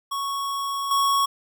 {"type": "tone with level steps", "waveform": "square", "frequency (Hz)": 1108.7, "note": "C#6", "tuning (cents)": 0, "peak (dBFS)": [-26, -19], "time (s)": [0.11, 1.26], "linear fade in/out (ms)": 10, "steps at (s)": 0.91, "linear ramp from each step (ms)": 2, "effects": []}